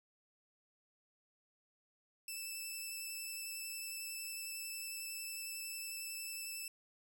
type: tone with vibrato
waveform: 10% pulse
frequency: 2641 Hz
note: E7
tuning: 3 cents sharp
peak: -34 dBFS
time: 2.28-6.68 s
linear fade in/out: 2 ms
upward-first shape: sine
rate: 11 Hz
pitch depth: 12 cents each way
effects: none